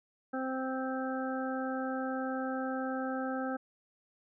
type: harmonic tone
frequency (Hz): 261.6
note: C4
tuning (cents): 0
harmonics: 1 / 2 / 3 / 5 / 6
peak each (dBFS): -35 / -38 / -40 / -42 / -43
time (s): 0.33-3.57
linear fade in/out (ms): 10
effects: none